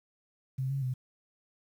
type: tone with pitch steps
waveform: sine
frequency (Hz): 131.8 / 137.4 / 128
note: C3 / C#3 / C3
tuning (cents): +13 / -15 / -38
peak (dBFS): -29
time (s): 0.58-0.94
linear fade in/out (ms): 10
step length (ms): 120
effects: 10-bit